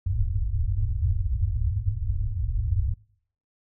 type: low-pass noise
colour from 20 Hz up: white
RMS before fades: -25 dBFS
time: 0.06-2.94 s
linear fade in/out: 5 ms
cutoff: 110 Hz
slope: 96 dB/octave
effects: noise-tail reverb RT60 0.6 s tail -24 dB re dry